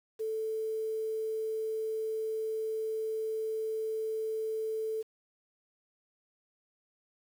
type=tone with quantisation; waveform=sine; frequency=440 Hz; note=A4; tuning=in tune; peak=-31 dBFS; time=0.19-5.03 s; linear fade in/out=20 ms; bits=9; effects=none